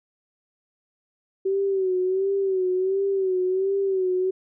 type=tone with vibrato; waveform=sine; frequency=380.4 Hz; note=F#4; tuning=48 cents sharp; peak=-20 dBFS; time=1.45-4.31 s; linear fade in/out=10 ms; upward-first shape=sine; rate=1.4 Hz; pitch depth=66 cents each way; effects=none